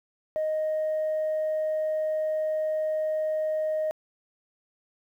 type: tone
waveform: sine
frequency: 622.3 Hz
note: D#5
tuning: in tune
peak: -23 dBFS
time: 0.36-3.91 s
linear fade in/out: 0 ms
effects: tanh soft clip ceiling -22 dBFS + 10-bit